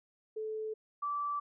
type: tone pair in turn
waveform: sine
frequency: 435.1 / 1161.6 Hz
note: A4 / D6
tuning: -19 / -19 cents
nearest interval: octave + perfect fourth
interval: 1700 cents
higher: second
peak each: -35 / -32 dBFS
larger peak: second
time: 0.36-0.74 / 1.02-1.4 s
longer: neither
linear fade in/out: 10 ms
effects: none